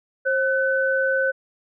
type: tone pair together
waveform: sine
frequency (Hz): 533.5 / 1509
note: C5 / F#6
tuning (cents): +34 / +34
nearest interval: octave + tritone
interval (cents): 1800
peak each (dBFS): -21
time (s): 0.25-1.32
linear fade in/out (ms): 20
effects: none